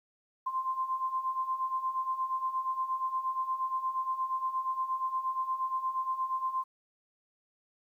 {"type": "beating tone pair", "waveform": "sine", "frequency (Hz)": [1039, 1047.5], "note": ["C6", "C6"], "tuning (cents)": [-12, 2], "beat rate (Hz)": 8.5, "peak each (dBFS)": [-36, -31], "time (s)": [0.46, 6.64], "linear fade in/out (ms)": 10, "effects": ["11-bit"]}